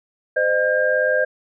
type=tone cluster; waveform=sine; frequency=515 / 612 / 1604 Hz; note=C5 / D#5 / G6; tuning=-28 / -29 / +39 cents; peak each=-20 dBFS; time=0.36-1.25 s; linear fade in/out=10 ms; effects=none